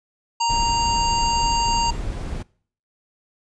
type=harmonic tone; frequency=932.3 Hz; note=A#5; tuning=in tune; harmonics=1 / 3 / 5 / 7 / 8; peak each=-19 / -28 / -27 / -33 / -32 dBFS; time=0.4-1.91 s; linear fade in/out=10 ms
type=noise; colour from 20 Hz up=brown; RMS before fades=-27 dBFS; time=0.49-2.43 s; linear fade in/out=10 ms
effects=noise-tail reverb RT60 0.5 s tail -23 dB re dry + resampled to 22050 Hz